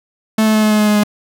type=tone with pitch steps; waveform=45% pulse; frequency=218.7 / 217.2 / 215.7 / 214.2 / 212.7 / 211.3 / 209.8 / 208.3 Hz; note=A3 / A3 / A3 / A3 / G#3 / G#3 / G#3 / G#3; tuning=-10 / -22 / -34 / -46 / +42 / +30 / +18 / +5 cents; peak=-10 dBFS; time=0.38-1.036 s; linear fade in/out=5 ms; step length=82 ms; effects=none